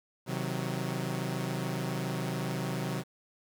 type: chord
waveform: sawtooth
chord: C diminished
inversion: none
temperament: equal with one note detuned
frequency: 130.81 / 158.01 / 185 Hz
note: C3 / Eb3 / Gb3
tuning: 0 / +27 / 0 cents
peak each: -31 / -33 / -32 dBFS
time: 0.26-3.04 s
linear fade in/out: 50 ms
effects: 9-bit